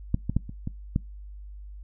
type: clicks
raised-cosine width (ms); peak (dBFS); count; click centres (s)
5; -10 / -14 / -10 / -24 / -17 / -11; 6; 0.144 / 0.296 / 0.366 / 0.494 / 0.674 / 0.961
effects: noise-tail reverb RT60 0.2 s tail -23 dB re dry + added 50 Hz sine -39 dBFS peak until 1.83 s